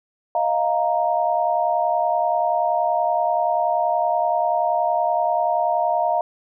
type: chord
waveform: sine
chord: Eb suspended second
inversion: none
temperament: equal with one note detuned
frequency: 628 / 698.5 / 932.3 Hz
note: Eb5 / F5 / Bb5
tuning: +16 / 0 / 0 cents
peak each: -23 / -20 / -23 dBFS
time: 0.35-6.21 s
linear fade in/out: 2 ms
effects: none